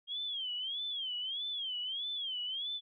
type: tone with vibrato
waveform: sine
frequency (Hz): 3215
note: G7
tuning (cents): +43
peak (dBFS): -35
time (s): 0.07-2.81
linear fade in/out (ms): 50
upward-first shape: sine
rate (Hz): 1.6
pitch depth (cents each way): 160
effects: none